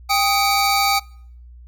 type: tone cluster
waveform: square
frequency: 794 / 1250 / 2268 / 4588 Hz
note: G5 / D#6 / C#7 / D8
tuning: +22 / +8 / +39 / -41 cents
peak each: -19 / -22 / -24 / -23 dBFS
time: 0.09-1 s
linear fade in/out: 20 ms
effects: noise-tail reverb RT60 0.6 s tail -24 dB re dry + added 60 Hz sine -39 dBFS peak until 1.67 s